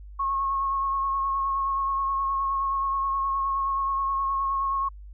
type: tone with vibrato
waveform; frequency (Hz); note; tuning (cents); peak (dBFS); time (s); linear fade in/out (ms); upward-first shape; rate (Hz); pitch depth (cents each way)
sine; 1091; C#6; -28; -23; 0.19-4.89; 10; sine; 9.5; 20
effects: added 50 Hz sine -40 dBFS peak until 5.13 s